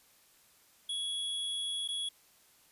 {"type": "tone with dropouts", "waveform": "square", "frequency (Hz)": 3353, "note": "G#7", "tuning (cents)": 16, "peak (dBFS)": -34, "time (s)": [0.89, 2.09], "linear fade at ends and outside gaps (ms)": 5, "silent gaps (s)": [1.878, 1.886], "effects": ["white hiss -64 dBFS RMS until 2.71 s", "resampled to 32000 Hz"]}